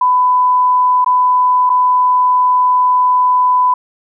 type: tone with dropouts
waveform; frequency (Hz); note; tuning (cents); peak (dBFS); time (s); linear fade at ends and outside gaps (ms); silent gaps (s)
sine; 1000; B5; +21; -8; 0.01-3.74; 5; 1.046-1.061 / 1.695-1.699
effects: none